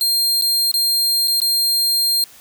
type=tone with dropouts; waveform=sawtooth; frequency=4200 Hz; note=C8; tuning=6 cents sharp; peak=-12 dBFS; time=0.01-2.24 s; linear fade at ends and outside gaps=1 ms; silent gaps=0.413-0.421 / 0.715-0.74 / 1.275-1.28 / 1.402-1.417 s; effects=white hiss -45 dBFS RMS until 2.4 s